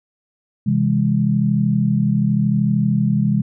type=chord; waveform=sine; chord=C augmented; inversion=none; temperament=just; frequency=130.81 / 163.52 / 204.4 Hz; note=C3 / E3 / G#3; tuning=0 / -14 / -27 cents; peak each=-19 / -20 / -17 dBFS; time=0.66-3.42 s; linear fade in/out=10 ms; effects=none